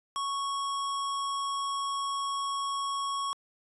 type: tone with sample-and-hold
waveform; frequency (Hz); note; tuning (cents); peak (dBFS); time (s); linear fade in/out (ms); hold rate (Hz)
sine; 1108.7; C#6; 0; -29; 0.16-3.33; 0; 4410
effects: resampled to 24000 Hz